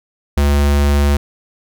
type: tone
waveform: square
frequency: 71.6 Hz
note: D2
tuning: 43 cents flat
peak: -11 dBFS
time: 0.37-1.17 s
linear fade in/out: 5 ms
effects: none